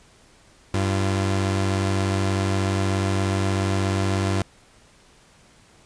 sawtooth tone pair together, 96.7 / 342.2 Hz, G2 / F4, -23 / -35 cents, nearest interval octave + minor seventh, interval 2188 cents, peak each -17 / -24 dBFS, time 0.74-4.42 s, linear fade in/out 0 ms, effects pink hiss -54 dBFS RMS until 5.85 s + resampled to 22050 Hz

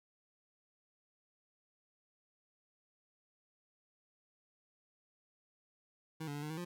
25% pulse tone with pitch steps, 159.2 / 144.3 / 145.8 / 151.4 / 159 / 176 Hz, D#3 / D3 / D3 / D#3 / D#3 / F3, +40 / -30 / -12 / -47 / +38 / +14 cents, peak -36 dBFS, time 6.2-6.65 s, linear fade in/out 10 ms, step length 75 ms, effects none

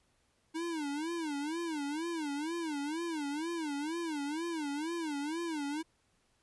square tone with vibrato, 311.1 Hz, D#4, in tune, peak -35 dBFS, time 0.54-5.83 s, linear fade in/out 20 ms, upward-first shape sine, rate 2.1 Hz, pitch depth 170 cents each way, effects pink hiss -73 dBFS RMS until 6.42 s + resampled to 24000 Hz

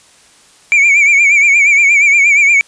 triangle tone with vibrato, 2300 Hz, D7, 37 cents flat, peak -4 dBFS, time 0.72-2.61 s, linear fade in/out 0 ms, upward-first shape sine, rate 8.5 Hz, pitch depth 79 cents each way, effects white hiss -45 dBFS RMS until 2.67 s + resampled to 22050 Hz

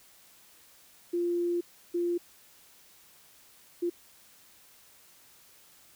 sine tone bursts at uneven times, 347.3 Hz, F4, 10 cents flat, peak -26 dBFS, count 3, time 1.13-1.61 / 1.94-2.18 / 3.82-3.9 s, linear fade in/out 10 ms, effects white hiss -58 dBFS RMS until 5.95 s

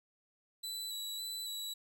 sawtooth tone with vibrato, 3951 Hz, B7, in tune, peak -36 dBFS, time 0.63-1.74 s, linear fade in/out 10 ms, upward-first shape square, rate 1.8 Hz, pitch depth 16 cents each way, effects none

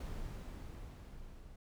brown noise with level ramp, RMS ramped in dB -41 to -54 dBFS, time 0-1.56 s, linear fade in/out 5 ms, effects none

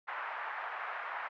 pink band-pass noise, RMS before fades -40 dBFS, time 0.07-1.29 s, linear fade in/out 20 ms, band 820 to 1900 Hz, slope 24 dB/octave, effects none

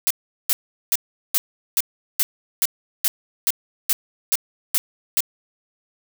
blue noise bursts, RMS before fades -18 dBFS, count 13, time 0.07-5.205 s, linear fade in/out 0 ms, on 35 ms, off 390 ms, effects none

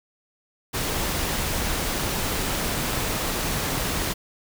pink noise, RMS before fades -26 dBFS, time 0.73-4.14 s, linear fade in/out 20 ms, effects none

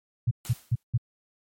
sine tone bursts, 118.9 Hz, A#2, 35 cents sharp, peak -19 dBFS, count 4, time 0.27-0.978 s, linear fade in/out 10 ms, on 42 ms, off 180 ms
white noise with exponential decay, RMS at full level -38 dBFS, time 0.45-0.83 s, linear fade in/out 0 ms, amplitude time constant 82 ms
effects MP3 64 kbps

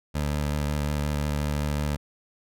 20% pulse tone with vibrato, 73.7 Hz, D2, 7 cents sharp, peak -20 dBFS, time 0.14-1.97 s, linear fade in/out 20 ms, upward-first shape sine, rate 5.5 Hz, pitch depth 20 cents each way, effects none

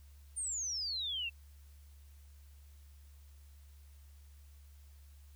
sine exponential sweep, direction down, 9080 to 2639 Hz, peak -35 dBFS, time 0.36-1.3 s, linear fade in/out 20 ms, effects added 71 Hz sine -54 dBFS peak until 5.35 s + white hiss -69 dBFS RMS until 5.35 s

